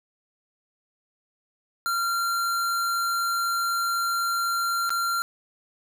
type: tone with dropouts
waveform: square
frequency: 1378 Hz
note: F6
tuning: 24 cents flat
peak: -24 dBFS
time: 1.86-5.22 s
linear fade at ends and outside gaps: 0 ms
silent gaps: 4.894-4.904 s
effects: none